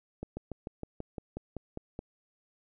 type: slowing click train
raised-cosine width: 2 ms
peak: -24 dBFS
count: 11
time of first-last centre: 0.23-1.991 s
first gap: 140 ms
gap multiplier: 1.05
effects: none